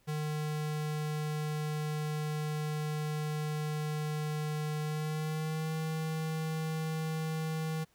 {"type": "tone with pitch glide", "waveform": "square", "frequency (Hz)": [152, 158.64], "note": ["D#3", "D#3"], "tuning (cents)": [-40, 34], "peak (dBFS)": -33, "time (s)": [0.07, 7.85], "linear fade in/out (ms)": 20, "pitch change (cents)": 74, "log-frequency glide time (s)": [4.81, 5.73], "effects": ["pink hiss -69 dBFS RMS until 7.94 s"]}